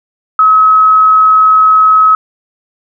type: tone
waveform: sine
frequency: 1281 Hz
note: E6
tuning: 50 cents flat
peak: -3 dBFS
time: 0.39-2.15 s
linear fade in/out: 2 ms
effects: none